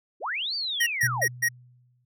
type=linear two-way sweep; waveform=sine; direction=up then down; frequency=268 to 4699 to 268 Hz; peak=-27 dBFS; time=0.2-1.28 s; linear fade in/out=50 ms; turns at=0.55 s
type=tone bursts; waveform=square; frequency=1888 Hz; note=A#6; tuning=22 cents sharp; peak=-21 dBFS; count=4; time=0.8-1.488 s; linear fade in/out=10 ms; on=67 ms; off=140 ms
type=tone with exponential decay; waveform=sine; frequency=123.47 Hz; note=B2; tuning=in tune; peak=-26 dBFS; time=1.03-2.05 s; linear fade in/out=5 ms; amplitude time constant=220 ms
effects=none